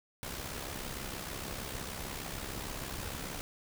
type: noise with amplitude modulation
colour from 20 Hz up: pink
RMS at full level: -38 dBFS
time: 0.23-3.41 s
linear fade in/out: 0 ms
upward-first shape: sine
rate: 66.5 Hz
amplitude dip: 55%
effects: none